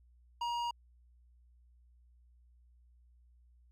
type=tone with hard clipping; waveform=sine; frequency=949 Hz; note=A#5; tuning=31 cents sharp; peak=-35 dBFS; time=0.41-0.71 s; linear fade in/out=5 ms; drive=11 dB; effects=added 60 Hz sine -61 dBFS peak until 3.71 s